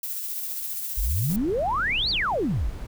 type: noise with tremolo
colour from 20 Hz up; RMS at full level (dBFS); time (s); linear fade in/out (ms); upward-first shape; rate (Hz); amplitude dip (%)
violet; -30; 0.03-1.36; 2; sine; 15; 30
type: exponential two-way sweep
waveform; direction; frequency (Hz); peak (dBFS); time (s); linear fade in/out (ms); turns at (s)
sine; up then down; 40.26 to 4781 to 40.26; -22; 0.97-2.7; 10; 2.1
type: noise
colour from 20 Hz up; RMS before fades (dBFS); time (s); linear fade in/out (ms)
brown; -35; 1.29-2.87; 10
effects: none